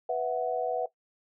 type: chord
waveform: sine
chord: B suspended fourth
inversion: none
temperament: equal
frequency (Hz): 493.9 / 659.3 / 740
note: B4 / E5 / F#5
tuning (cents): 0 / 0 / 0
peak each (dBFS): -31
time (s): 0.09-0.86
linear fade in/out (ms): 5
effects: noise-tail reverb RT60 0.1 s tail -17 dB re dry